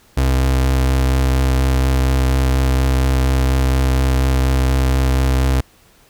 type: tone with vibrato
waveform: 35% pulse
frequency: 65.41 Hz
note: C2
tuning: in tune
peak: -11 dBFS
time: 0.17-5.61 s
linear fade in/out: 5 ms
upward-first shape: sine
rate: 4.2 Hz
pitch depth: 15 cents each way
effects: pink hiss -51 dBFS RMS until 6.09 s